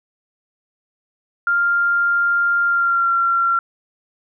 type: tone with pitch glide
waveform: sine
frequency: 1396.9 to 1370.5 Hz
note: F6 to F6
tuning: 0 to -33 cents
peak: -14 dBFS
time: 1.47-3.59 s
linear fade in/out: 2 ms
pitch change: -33 cents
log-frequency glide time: 2.65-3.11 s
effects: none